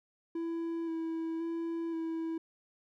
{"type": "tone with vibrato", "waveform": "triangle", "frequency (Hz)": 329.6, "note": "E4", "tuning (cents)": 0, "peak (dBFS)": -31, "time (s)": [0.35, 2.38], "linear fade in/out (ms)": 5, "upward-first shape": "square", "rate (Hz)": 0.95, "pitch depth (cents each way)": 16, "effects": []}